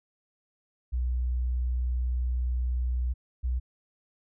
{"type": "tone pair in turn", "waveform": "sine", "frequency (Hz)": [61.74, 62.13], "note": ["B1", "B1"], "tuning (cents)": [0, 11], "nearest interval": "unison", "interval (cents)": 11, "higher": "second", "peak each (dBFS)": -25, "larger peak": "neither", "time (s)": [[0.92, 3.14], [3.43, 3.6]], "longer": "first", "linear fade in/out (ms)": 20, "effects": []}